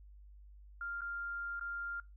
sine tone with dropouts, 1396.9 Hz, F6, in tune, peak -38 dBFS, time 0.81-2 s, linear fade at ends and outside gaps 2 ms, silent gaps 1.009-1.017 / 1.596-1.61 s, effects noise-tail reverb RT60 0.2 s tail -21 dB re dry + added 50 Hz sine -53 dBFS peak until 2.16 s

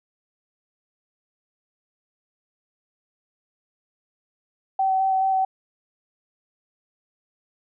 sine tone with vibrato, 765 Hz, G5, 42 cents flat, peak -18 dBFS, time 4.79-5.45 s, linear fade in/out 5 ms, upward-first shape square, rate 4.7 Hz, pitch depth 10 cents each way, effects none

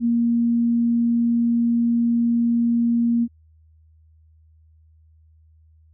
sine tone, 234.8 Hz, A#3, 13 cents sharp, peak -16 dBFS, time 0-3.28 s, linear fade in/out 50 ms, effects added 79 Hz sine -51 dBFS peak until 5.93 s

